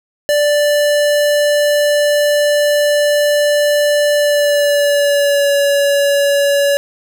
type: tone with pitch glide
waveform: square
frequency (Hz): 587 to 566.7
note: D5 to C#5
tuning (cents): -1 to +38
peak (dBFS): -11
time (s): 0.29-6.77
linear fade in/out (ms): 0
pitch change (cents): -61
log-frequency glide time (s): 4.15-5.52
effects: none